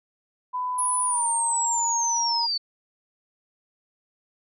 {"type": "tone with pitch glide", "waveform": "sine", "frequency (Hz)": [1000, 933], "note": ["B5", "A#5"], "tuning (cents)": [21, 1], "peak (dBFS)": -25, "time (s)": [0.53, 2.47], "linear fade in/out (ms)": 20, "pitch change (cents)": -120, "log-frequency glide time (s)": [1.08, 1.25]}
{"type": "linear sweep", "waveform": "sine", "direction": "down", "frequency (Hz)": [10610, 4435], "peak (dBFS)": -23, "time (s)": [0.78, 2.58], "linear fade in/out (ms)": 10}
{"effects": []}